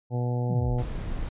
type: harmonic tone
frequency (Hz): 122.5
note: B2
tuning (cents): -14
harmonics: 1 / 2 / 3 / 4 / 5 / 6 / 7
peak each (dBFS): -25 / -35 / -39 / -36 / -42 / -41 / -42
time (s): 0.1-0.85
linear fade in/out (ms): 50
type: exponential sweep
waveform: sine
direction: down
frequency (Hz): 219.9 to 30.43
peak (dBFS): -27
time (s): 0.49-0.78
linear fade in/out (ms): 20
type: noise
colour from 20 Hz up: brown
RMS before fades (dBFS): -31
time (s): 0.78-1.29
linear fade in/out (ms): 5
effects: resampled to 8000 Hz